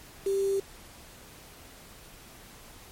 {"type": "tone with quantisation", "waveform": "sine", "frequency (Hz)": 392, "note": "G4", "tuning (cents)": 0, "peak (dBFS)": -24, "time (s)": [0.26, 0.6], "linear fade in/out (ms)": 5, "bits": 7, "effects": ["pink hiss -50 dBFS RMS until 2.91 s", "MP3 64 kbps"]}